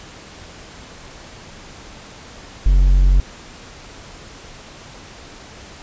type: tone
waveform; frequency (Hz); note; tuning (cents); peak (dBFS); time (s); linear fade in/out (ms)
triangle; 46.2; F#1; -2; -7; 2.66-3.2; 0
effects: pink hiss -39 dBFS RMS until 5.82 s + resampled to 16000 Hz

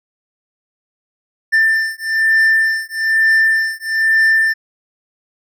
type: beating tone pair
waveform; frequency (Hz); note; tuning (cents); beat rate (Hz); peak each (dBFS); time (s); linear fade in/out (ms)
triangle; 1783 / 1784.1; A6 / A6; +22 / +24; 1.1; -13; 1.52-4.54; 20
effects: none

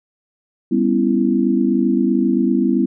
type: chord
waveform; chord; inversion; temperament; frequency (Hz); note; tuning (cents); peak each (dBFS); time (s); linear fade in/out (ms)
sine; C# half-diminished seventh; second; just; 199.57 / 249.5 / 277.2 / 332.6; G3 / B3 / C#4 / E4; +31 / +18 / 0 / +16; -19 / -17 / -22 / -19; 0.71-2.86; 10
effects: none

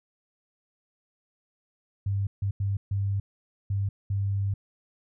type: tone bursts at uneven times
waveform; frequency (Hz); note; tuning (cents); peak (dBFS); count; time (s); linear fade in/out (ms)
sine; 99.2; G2; +21; -24; 6; 2.06-2.27 / 2.42-2.51 / 2.6-2.77 / 2.91-3.2 / 3.7-3.89 / 4.1-4.54; 5
effects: none

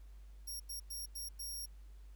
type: tone bursts at uneven times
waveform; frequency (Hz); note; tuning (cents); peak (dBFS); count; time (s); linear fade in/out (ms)
15% pulse; 5588; F8; 0; -36; 5; 0.47-0.6 / 0.69-0.8 / 0.9-1.06 / 1.15-1.29 / 1.39-1.66; 10
effects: added 50 Hz sine -51 dBFS peak until 2.15 s + pink hiss -72 dBFS RMS until 2.15 s

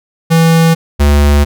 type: tone pair in turn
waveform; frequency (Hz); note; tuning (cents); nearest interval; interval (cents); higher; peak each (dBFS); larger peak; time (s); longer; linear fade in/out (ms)
square; 164.3 / 72.35; E3 / D2; -5 / -25; octave + major second; 1420; first; -6; neither; 0.3-0.75 / 0.99-1.45; second; 20
effects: none

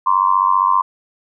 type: tone with amplitude modulation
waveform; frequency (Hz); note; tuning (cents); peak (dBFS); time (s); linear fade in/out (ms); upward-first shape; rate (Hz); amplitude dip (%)
sine; 1046.5; C6; 0; -7; 0.06-0.82; 10; sine; 95.2; 100
effects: none

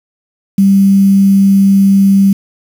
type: tone with quantisation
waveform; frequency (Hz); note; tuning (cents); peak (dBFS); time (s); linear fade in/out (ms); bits
sine; 196; G3; 0; -4; 0.58-2.33; 5; 5
effects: none

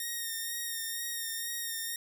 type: tone with vibrato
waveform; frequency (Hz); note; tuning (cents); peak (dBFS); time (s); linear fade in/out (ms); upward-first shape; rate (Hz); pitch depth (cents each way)
5% pulse; 1850; A#6; -14; -24; 0-1.96; 2; sine; 2.1; 26
effects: none

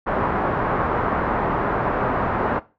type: low-pass noise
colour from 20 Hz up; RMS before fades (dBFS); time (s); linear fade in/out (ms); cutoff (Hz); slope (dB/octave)
white; -22; 0.06-2.6; 20; 1300; 24
effects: noise-tail reverb RT60 0.3 s tail -18 dB re dry

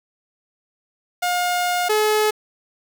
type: tone pair in turn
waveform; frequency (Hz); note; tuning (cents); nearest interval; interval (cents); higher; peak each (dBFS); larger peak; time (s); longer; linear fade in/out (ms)
sawtooth; 713 / 427.1; F5 / G#4; +36 / +48; major sixth; 888; first; -15 / -12; second; 1.22-1.89 / 1.89-2.31; first; 10
effects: 7-bit

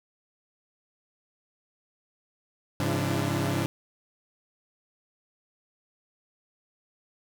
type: tone cluster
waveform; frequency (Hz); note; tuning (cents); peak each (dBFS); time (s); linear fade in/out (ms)
sawtooth; 102.8 / 135.8 / 171 / 295.6 / 337.6; G#2 / C#3 / F3 / D4 / E4; -17 / -35 / -36 / +11 / +41; -27 / -26 / -29 / -29 / -31; 2.8-3.66; 0
effects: 9-bit

